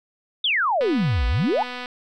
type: exponential two-way sweep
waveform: sine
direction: down then up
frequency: 3667 to 51.91 to 953 Hz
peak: -18 dBFS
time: 0.44-1.63 s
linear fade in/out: 5 ms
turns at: 1.27 s
type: click train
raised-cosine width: 0.3 ms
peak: -17 dBFS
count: 261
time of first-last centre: 0.81-1.858 s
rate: 248 Hz
effects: none